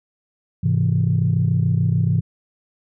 sine chord, Ab augmented, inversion none, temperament equal, 103.83 / 130.81 / 164.81 Hz, Ab2 / C3 / E3, 0 / 0 / 0 cents, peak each -19 dBFS, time 0.63-2.21 s, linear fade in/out 10 ms, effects tanh soft clip ceiling -8 dBFS

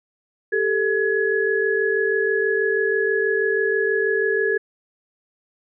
sine tone cluster, 395.9 / 442.1 / 1689 Hz, G4 / A4 / G#6, +17 / +8 / +29 cents, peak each -22 dBFS, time 0.52-4.58 s, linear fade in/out 10 ms, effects none

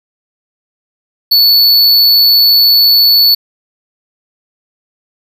square tone, 4443 Hz, C#8, 3 cents sharp, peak -5 dBFS, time 1.31-3.35 s, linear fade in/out 10 ms, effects none

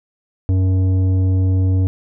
triangle tone with tanh clipping, 93.6 Hz, F#2, 20 cents sharp, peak -14 dBFS, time 0.49-1.87 s, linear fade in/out 0 ms, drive 14 dB, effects none

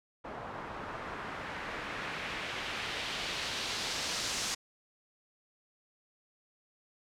white noise with low-pass filter sweep, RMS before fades -38 dBFS, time 0.24-4.55 s, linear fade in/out 10 ms, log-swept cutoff 940 to 6300 Hz, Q 1.2, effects none

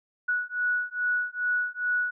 sine beating tone pair, 1468 / 1470.4 Hz, F#6 / F#6, -14 / -11 cents, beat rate 2.4 Hz, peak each -28 dBFS, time 0.28-2.11 s, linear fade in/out 10 ms, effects none

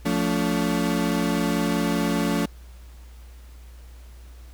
35% pulse chord, F augmented, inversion none, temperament equal with one note detuned, 174.61 / 220 / 284.5 Hz, F3 / A3 / C#4, 0 / 0 / +45 cents, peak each -24 dBFS, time 0.05-2.46 s, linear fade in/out 10 ms, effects added 60 Hz sine -41 dBFS peak until 4.53 s + pink hiss -55 dBFS RMS until 4.53 s

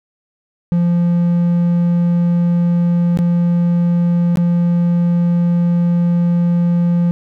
triangle tone with dropouts, 173 Hz, F3, 16 cents flat, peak -9 dBFS, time 0.72-7.11 s, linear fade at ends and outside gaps 0 ms, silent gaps 3.173-3.189 / 4.357-4.372 s, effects none

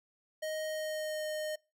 square tone with pitch glide, 624 to 615.1 Hz, D#5 to D#5, +5 to -20 cents, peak -35 dBFS, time 0.42-1.56 s, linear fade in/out 10 ms, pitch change -25 cents, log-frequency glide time 0.65-1.25 s, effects noise-tail reverb RT60 0.3 s tail -25 dB re dry

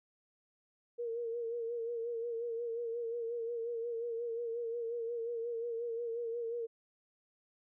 sine tone with vibrato, 466.2 Hz, A#4, in tune, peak -35 dBFS, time 0.98-6.67 s, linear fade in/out 20 ms, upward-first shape sine, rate 5.6 Hz, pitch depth 48 cents each way, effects none

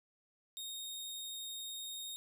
sawtooth tone, 3711 Hz, A#7, 9 cents flat, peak -39 dBFS, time 0.57-2.16 s, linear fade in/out 0 ms, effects none

